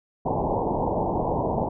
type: low-pass noise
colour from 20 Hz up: white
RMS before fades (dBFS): -25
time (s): 0.25-1.69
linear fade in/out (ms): 10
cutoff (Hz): 970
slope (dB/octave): 96
effects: none